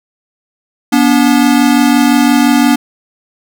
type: tone pair together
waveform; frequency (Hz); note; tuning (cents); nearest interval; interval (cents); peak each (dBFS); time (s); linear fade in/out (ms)
square; 241.8 / 287.6; B3 / D4; -36 / -36; minor third; 300; -10; 0.92-2.76; 10
effects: none